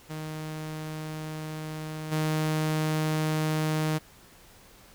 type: tone with level steps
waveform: sawtooth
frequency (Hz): 155.6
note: D#3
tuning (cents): 0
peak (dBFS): -30 / -21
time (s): 0.09-3.99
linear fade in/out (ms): 20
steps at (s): 2.11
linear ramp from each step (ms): 20
effects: pink hiss -54 dBFS RMS until 4.94 s